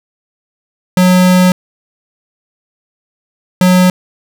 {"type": "tone bursts at uneven times", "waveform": "square", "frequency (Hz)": 182.5, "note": "F#3", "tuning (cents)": -24, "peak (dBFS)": -6, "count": 2, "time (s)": [[0.97, 1.52], [3.61, 3.9]], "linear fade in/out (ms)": 2, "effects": []}